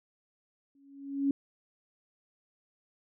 sine tone with exponential growth, 277.8 Hz, C#4, 4 cents sharp, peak -22 dBFS, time 0.75-1.31 s, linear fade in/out 2 ms, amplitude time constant 120 ms, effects none

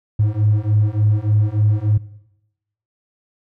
triangle beating tone pair, 103.83 / 107.23 Hz, G#2 / A2, 0 / -44 cents, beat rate 3.4 Hz, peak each -15 / -13 dBFS, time 0.19-1.98 s, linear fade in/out 10 ms, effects noise-tail reverb RT60 0.9 s tail -21 dB re dry + tanh soft clip ceiling -7 dBFS

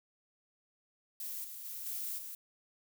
violet noise with level steps, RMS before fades -41 / -46 / -43 / -39 / -45 dBFS, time 1.2-2.35 s, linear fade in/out 2 ms, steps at 1.44 / 1.65 / 1.86 / 2.18 s, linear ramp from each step 5 ms, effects none

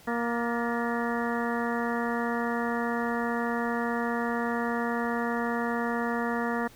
harmonic tone with a mistuned harmonic, 235.1 Hz, A#3, 15 cents sharp, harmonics 1 / 2 / 3 / 4 / 5 / 6 / 7 / 8, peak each -30 / -33 / -35 / -36 / -37 / -38 / -38 / -39 dBFS, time 0.07-6.68 s, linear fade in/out 10 ms, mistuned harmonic 7, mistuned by +76 cents, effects pink hiss -54 dBFS RMS until 6.75 s

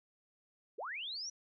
sine linear sweep, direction up, 339.1 to 5920 Hz, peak -39 dBFS, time 0.78-1.3 s, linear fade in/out 10 ms, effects none

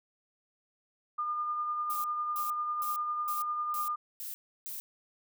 sine tone with tremolo, 1211 Hz, D#6, 47 cents flat, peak -29 dBFS, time 1.18-3.96 s, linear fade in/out 10 ms, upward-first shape sine, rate 10 Hz, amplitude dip 30%
violet noise bursts, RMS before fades -40 dBFS, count 7, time 1.9-4.8 s, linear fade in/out 0 ms, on 140 ms, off 320 ms
effects none

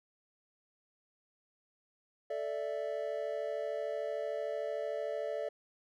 triangle chord, A suspended fourth, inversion none, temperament just, 440 / 586.7 / 660 Hz, A4 / D5 / E5, 0 / -2 / +2 cents, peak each -38 / -35 / -38 dBFS, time 2.3-5.49 s, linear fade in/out 5 ms, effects none

